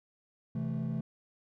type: chord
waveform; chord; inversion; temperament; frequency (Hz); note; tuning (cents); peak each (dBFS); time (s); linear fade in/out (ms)
triangle; A minor; first; equal; 130.81 / 164.81 / 220; C3 / E3 / A3; 0 / 0 / 0; -33; 0.55-1.01; 5
effects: tanh soft clip ceiling -25 dBFS